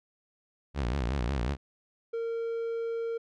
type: tone with vibrato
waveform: sawtooth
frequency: 64 Hz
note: C2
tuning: 38 cents flat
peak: -24 dBFS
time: 0.74-1.57 s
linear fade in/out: 50 ms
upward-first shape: sine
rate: 5.5 Hz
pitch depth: 210 cents each way
type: tone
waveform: triangle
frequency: 460 Hz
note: A#4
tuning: 23 cents flat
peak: -28 dBFS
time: 2.13-3.18 s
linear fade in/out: 10 ms
effects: low-pass 5000 Hz 12 dB/octave